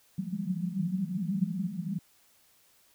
white band-pass noise, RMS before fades -32 dBFS, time 0.18-1.99 s, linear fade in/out 5 ms, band 170 to 200 Hz, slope 96 dB/octave, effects white hiss -64 dBFS RMS until 2.94 s

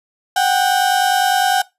35% pulse tone pair together, 740 / 789.9 Hz, F#5 / G5, 0 / +13 cents, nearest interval minor second, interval 113 cents, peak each -14 dBFS, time 0.36-1.62 s, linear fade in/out 5 ms, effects noise-tail reverb RT60 0.2 s tail -20 dB re dry + resampled to 32000 Hz

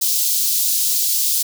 white high-pass noise, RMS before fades -18 dBFS, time 0.01-1.43 s, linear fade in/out 10 ms, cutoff 3900 Hz, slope 24 dB/octave, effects none

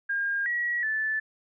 sine tone with pitch steps, 1614 / 1918 / 1749 Hz, G#6 / A#6 / A6, -50 / +49 / -11 cents, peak -25 dBFS, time 0.09-1.2 s, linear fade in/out 10 ms, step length 370 ms, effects none

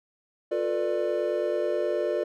triangle chord, B half-diminished seventh, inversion second, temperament just, 355.6 / 444.5 / 493.9 / 592.7 Hz, F4 / A4 / B4 / D5, +31 / +18 / 0 / +16 cents, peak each -28 / -29 / -30 / -26 dBFS, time 0.51-2.24 s, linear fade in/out 10 ms, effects none

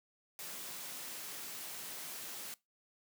white high-pass noise, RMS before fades -45 dBFS, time 0.39-2.54 s, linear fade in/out 0 ms, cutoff 130 Hz, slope 24 dB/octave, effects noise-tail reverb RT60 0.2 s tail -21 dB re dry

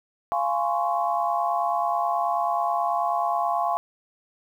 sine chord, Db major seventh, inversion first, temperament just, 693 / 831.5 / 1039.4 / 1108.7 Hz, F5 / Ab5 / C6 / Db6, -14 / +2 / -12 / 0 cents, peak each -25 / -27 / -29 / -29 dBFS, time 0.32-3.77 s, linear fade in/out 0 ms, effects 9-bit

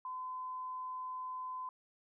sine tone, 1020 Hz, C6, 44 cents flat, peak -39 dBFS, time 0.05-1.69 s, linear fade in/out 2 ms, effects none

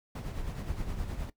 brown noise with tremolo, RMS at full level -34 dBFS, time 0.15-1.3 s, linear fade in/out 5 ms, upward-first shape sine, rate 9.6 Hz, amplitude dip 50%, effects noise-tail reverb RT60 0.1 s tail -18 dB re dry

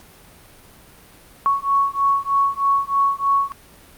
sine beating tone pair, 1108.7 / 1111.9 Hz, C#6 / C#6, 0 / +5 cents, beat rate 3.2 Hz, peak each -19 dBFS, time 1.46-3.52 s, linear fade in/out 0 ms, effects pink hiss -47 dBFS RMS until 3.97 s + Opus 48 kbps

